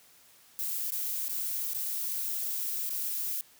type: noise with dropouts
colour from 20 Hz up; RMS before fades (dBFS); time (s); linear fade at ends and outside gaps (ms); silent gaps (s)
violet; -33; 0.59-3.41; 0; 0.905-0.92 / 1.282-1.295 / 1.734-1.747 / 2.893-2.904
effects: white hiss -59 dBFS RMS until 3.59 s + high-pass 60 Hz 12 dB/octave